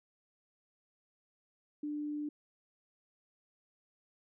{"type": "tone", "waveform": "sine", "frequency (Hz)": 296.6, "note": "D4", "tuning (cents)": 17, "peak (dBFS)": -35, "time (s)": [1.83, 2.29], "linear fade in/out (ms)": 5, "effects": []}